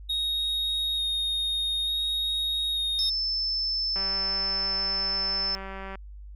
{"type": "tone with vibrato", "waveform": "triangle", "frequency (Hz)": 3729, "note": "A#7", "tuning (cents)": 0, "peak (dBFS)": -24, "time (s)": [0.09, 3.1], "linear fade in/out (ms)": 10, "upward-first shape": "square", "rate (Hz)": 0.56, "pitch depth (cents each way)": 10}
{"type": "tone", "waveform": "sine", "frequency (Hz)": 5274, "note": "E8", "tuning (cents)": 0, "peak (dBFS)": -25, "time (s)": [2.99, 5.55], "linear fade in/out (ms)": 0}
{"type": "click train", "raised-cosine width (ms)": 0.5, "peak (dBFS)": -24, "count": 386, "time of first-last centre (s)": [3.96, 5.955], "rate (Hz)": 193}
{"effects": ["added 50 Hz sine -40 dBFS peak until 6.35 s"]}